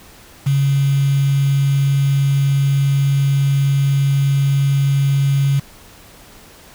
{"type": "tone with quantisation", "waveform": "sine", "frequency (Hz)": 138.59, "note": "C#3", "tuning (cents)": 0, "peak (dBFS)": -12, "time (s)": [0.46, 5.6], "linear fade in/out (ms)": 10, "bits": 5, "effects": ["pink hiss -43 dBFS RMS until 6.74 s"]}